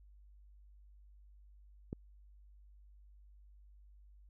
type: click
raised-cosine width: 3 ms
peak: -27 dBFS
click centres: 1.929 s
effects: added 50 Hz sine -57 dBFS peak until 4.29 s